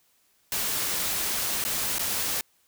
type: noise with dropouts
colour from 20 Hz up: white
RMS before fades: -28 dBFS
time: 0.52-2.41 s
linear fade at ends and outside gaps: 1 ms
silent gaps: 1.64-1.65 / 1.984-1.993 s
effects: white hiss -66 dBFS RMS until 2.67 s